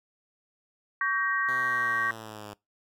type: chord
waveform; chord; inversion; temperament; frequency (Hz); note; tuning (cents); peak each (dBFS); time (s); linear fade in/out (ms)
sine; G diminished; second; just; 1128.9 / 1568 / 1881.6; Db6 / G6 / Bb6; +31 / 0 / +16; -29; 1.01-2.11; 2
type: exponential sweep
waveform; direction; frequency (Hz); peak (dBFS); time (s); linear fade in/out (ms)
5% pulse; down; 130.81 to 102.5; -29; 1.48-2.54; 5
effects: noise-tail reverb RT60 0.2 s tail -23 dB re dry